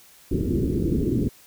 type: low-pass noise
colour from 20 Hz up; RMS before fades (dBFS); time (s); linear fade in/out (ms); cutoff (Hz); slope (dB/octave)
white; -23; 0.31-1.29; 5; 390; 48
effects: white hiss -52 dBFS RMS until 1.46 s